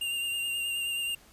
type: tone with vibrato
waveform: square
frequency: 2795 Hz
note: F7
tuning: 1 cent sharp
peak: -30 dBFS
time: 0.01-1.15 s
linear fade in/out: 5 ms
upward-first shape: sine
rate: 9.4 Hz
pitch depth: 23 cents each way
effects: pink hiss -57 dBFS RMS until 1.32 s + resampled to 32000 Hz